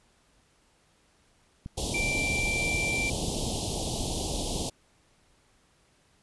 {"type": "clicks", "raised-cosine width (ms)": 5, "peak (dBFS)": -25, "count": 12, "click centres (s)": [1.661, 2.111, 2.394, 2.746, 3.135, 3.284, 3.362, 3.476, 3.683, 3.941, 4.009, 4.118]}
{"type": "band-stop noise", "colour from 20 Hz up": "pink", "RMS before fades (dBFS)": -31, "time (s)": [1.77, 4.7], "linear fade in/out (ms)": 10, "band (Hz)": [870, 3000], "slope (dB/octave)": 48}
{"type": "tone", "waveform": "triangle", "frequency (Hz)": 2349, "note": "D7", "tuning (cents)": 0, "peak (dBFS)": -26, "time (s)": [1.94, 3.1], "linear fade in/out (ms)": 5}
{"effects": ["pink hiss -65 dBFS RMS until 6.22 s", "resampled to 24000 Hz"]}